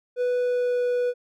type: tone with pitch glide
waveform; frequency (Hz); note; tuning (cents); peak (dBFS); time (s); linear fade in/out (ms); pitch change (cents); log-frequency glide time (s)
triangle; 493.9 to 490.8; B4 to B4; 0 to -11; -19; 0.16-1.14; 50; -11; 0.38-0.85
effects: none